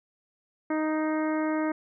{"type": "harmonic tone with a mistuned harmonic", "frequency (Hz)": 311.1, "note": "D#4", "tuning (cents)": 0, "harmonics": [1, 2, 3, 4, 5, 6, 7], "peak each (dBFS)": [-26, -32, -36, -38, -40, -42, -43], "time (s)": [0.7, 1.72], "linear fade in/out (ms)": 5, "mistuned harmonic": 7, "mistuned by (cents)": -19, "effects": []}